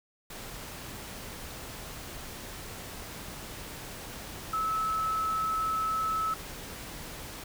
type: tone in noise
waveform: sine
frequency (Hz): 1300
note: E6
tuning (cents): -24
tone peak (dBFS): -27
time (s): 4.53-6.34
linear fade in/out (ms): 5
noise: pink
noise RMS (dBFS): -42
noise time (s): 0.3-7.44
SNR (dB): +12
effects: none